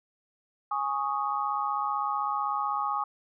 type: chord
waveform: sine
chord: Ab suspended fourth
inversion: none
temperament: equal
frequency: 830.6 / 1108.7 / 1244.5 Hz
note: Ab5 / Db6 / Eb6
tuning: 0 / 0 / 0 cents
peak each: -31 dBFS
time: 0.71-3.04 s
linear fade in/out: 5 ms
effects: none

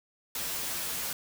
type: noise with comb filter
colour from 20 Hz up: white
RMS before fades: -34 dBFS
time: 0.35-1.13 s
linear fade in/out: 2 ms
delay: 9.7 ms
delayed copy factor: -0.85
effects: none

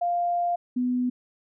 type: tone pair in turn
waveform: sine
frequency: 698.5 / 248.8 Hz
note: F5 / B3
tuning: 0 / +13 cents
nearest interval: octave + tritone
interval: 1787 cents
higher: first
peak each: -22 dBFS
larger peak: neither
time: 0.01-0.56 / 0.76-1.1 s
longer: first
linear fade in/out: 10 ms
effects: none

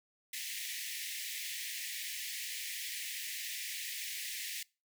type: high-pass noise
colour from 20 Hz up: pink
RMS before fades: -41 dBFS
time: 0.33-4.63 s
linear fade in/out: 5 ms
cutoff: 1800 Hz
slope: 96 dB/octave
effects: noise-tail reverb RT60 0.3 s tail -24 dB re dry

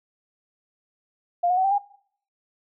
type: tone with pitch steps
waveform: sine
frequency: 700 / 726.4 / 753.7 / 782.1 / 811.6 Hz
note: F5 / F#5 / F#5 / G5 / G#5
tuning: +4 / -32 / +32 / -4 / -40 cents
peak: -18 dBFS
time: 1.43-1.785 s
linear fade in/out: 10 ms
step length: 71 ms
effects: noise-tail reverb RT60 0.6 s tail -21 dB re dry

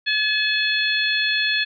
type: harmonic tone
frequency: 856 Hz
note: A5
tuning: 48 cents flat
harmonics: 2 / 3 / 4 / 5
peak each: -22 / -24 / -24 / -26 dBFS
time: 0.06-1.65 s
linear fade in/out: 20 ms
effects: none

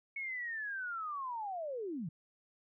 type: linear sweep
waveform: sine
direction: down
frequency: 2217 to 142.4 Hz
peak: -37 dBFS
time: 0.16-2.09 s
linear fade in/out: 5 ms
effects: none

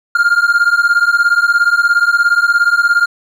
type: beating tone pair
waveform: triangle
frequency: 1396.9 / 1413.9 Hz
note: F6 / F6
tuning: 0 / +21 cents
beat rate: 17 Hz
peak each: -10 dBFS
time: 0.15-3.06 s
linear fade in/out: 5 ms
effects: none

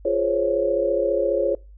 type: chord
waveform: sine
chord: Db major seventh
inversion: first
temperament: just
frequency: 346.5 / 415.8 / 519.7 / 554.4 Hz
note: F4 / Ab4 / C5 / Db5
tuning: -14 / +2 / -12 / 0 cents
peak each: -26 / -25 / -26 / -21 dBFS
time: 0.05-1.55 s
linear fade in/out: 5 ms
effects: noise-tail reverb RT60 0.3 s tail -24 dB re dry + added 50 Hz sine -42 dBFS peak until 1.77 s

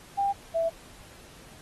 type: tone pair in turn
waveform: sine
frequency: 797 / 660.8 Hz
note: G5 / E5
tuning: +28 / +4 cents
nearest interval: minor third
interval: 324 cents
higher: first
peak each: -23 dBFS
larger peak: neither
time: 0.17-0.33 / 0.54-0.7 s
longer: neither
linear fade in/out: 20 ms
effects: pink hiss -51 dBFS RMS until 1.61 s + AAC 32 kbps

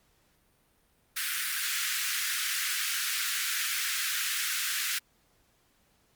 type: high-pass noise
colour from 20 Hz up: pink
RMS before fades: -31 dBFS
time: 1.16-4.99 s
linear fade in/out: 10 ms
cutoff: 1400 Hz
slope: 48 dB/octave
effects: pink hiss -68 dBFS RMS until 6.15 s + Opus 48 kbps

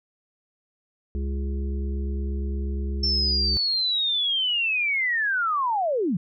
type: harmonic tone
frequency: 68.5 Hz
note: C#2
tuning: 20 cents flat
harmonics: 1 / 3 / 5 / 6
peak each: -25 / -35 / -39 / -41 dBFS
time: 1.15-3.57 s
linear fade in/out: 0 ms
type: linear sweep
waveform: sine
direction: down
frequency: 5400 to 150.9 Hz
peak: -21 dBFS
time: 3.03-6.17 s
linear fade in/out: 5 ms
effects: none

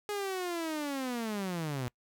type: linear sweep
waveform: sawtooth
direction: down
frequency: 418.1 to 118.8 Hz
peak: -29 dBFS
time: 0.09-1.88 s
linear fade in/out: 0 ms
effects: noise-tail reverb RT60 0.1 s tail -25 dB re dry

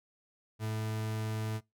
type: tone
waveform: 40% pulse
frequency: 109.2 Hz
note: A2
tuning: 13 cents flat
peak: -32 dBFS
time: 0.59-1.61 s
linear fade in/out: 50 ms
effects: noise-tail reverb RT60 0.2 s tail -24 dB re dry

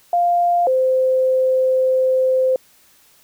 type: tone pair in turn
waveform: sine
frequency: 698.5 / 518.4 Hz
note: F5 / C5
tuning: 0 / -16 cents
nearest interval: perfect fourth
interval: 516 cents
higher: first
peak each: -13 dBFS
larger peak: neither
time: 0.13-0.67 / 0.67-2.56 s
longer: second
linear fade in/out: 2 ms
effects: white hiss -53 dBFS RMS until 3.23 s

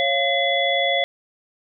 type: tone cluster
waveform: sine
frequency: 551 / 691 / 2040 / 3413 Hz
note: C#5 / F5 / C7 / G#7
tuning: -11 / -19 / -44 / +47 cents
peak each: -23 dBFS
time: 0-1.04 s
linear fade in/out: 0 ms
effects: none

